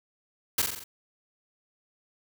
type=noise with echo; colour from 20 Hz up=white; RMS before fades=-24 dBFS; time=0.58-0.62 s; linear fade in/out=5 ms; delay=44 ms; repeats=5; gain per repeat=-4 dB; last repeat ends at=0.84 s; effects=none